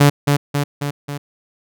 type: tone with echo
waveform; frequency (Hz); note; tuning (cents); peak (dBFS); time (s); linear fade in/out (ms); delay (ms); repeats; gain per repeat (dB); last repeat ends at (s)
sawtooth; 143.6; D3; -39; -4; 0-0.1; 10; 270; 4; -4; 1.18
effects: none